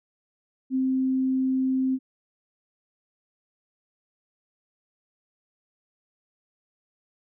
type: tone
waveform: sine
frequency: 261.6 Hz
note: C4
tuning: in tune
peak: -21 dBFS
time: 0.7-1.99 s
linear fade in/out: 50 ms
effects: none